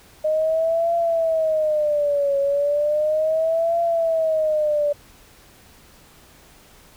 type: tone with vibrato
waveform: sine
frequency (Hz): 615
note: D#5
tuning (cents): -20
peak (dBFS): -17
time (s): 0.24-4.93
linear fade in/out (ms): 10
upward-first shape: triangle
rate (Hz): 0.35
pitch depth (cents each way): 180
effects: pink hiss -50 dBFS RMS until 6.96 s